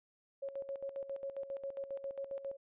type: tone with tremolo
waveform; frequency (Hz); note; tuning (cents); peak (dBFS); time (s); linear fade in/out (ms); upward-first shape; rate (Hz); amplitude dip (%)
sine; 550; C#5; -14; -37; 0.42-2.57; 10; square; 7.4; 70
effects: resampled to 8000 Hz